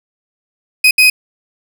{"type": "tone bursts at uneven times", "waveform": "35% pulse", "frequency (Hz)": 2508, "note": "D#7", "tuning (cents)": 13, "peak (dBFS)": -4, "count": 2, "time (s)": [[0.84, 0.91], [0.98, 1.1]], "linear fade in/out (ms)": 5, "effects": []}